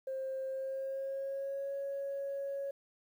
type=tone with pitch glide; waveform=sine; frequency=530 to 554.7 Hz; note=C5 to C#5; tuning=+22 to +1 cents; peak=-34 dBFS; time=0.07-2.71 s; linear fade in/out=5 ms; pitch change=+79 cents; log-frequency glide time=0.48-1.73 s; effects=tanh soft clip ceiling -32 dBFS + 11-bit